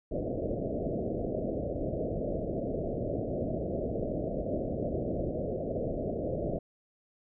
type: low-pass noise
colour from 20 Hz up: white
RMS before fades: -33 dBFS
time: 0.11-6.59 s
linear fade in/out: 10 ms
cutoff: 660 Hz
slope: 96 dB/octave
effects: none